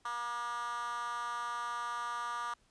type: tone with high-pass filter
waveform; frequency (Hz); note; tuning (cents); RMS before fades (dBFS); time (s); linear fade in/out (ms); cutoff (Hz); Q
10% pulse; 238.6; A#3; +41; -38; 0.05-2.54; 5; 1100; 5.5
effects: pink hiss -70 dBFS RMS until 2.7 s + resampled to 22050 Hz